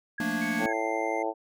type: tone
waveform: sine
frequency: 1653 Hz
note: G#6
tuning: 9 cents flat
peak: -32 dBFS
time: 0.18-0.73 s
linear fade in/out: 5 ms
type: chord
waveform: square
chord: Bb major seventh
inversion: second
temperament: equal with one note detuned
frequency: 174.61 / 220 / 233.1 / 294.7 Hz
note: F3 / A3 / Bb3 / D4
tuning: 0 / 0 / 0 / +6 cents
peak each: -39 / -34 / -33 / -34 dBFS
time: 0.2-0.66 s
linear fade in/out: 2 ms
type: tone with pitch glide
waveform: triangle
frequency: 2217 to 2093 Hz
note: C#7 to C7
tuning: 0 to 0 cents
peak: -34 dBFS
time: 0.41-1.23 s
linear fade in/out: 10 ms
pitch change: -100 cents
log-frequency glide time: 0.67-0.74 s
type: harmonic tone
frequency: 110.9 Hz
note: A2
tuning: 14 cents sharp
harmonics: 3 / 4 / 5 / 6 / 7 / 8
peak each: -34 / -34 / -34 / -34 / -34 / -34 dBFS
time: 0.58-1.34 s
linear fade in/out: 50 ms
effects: none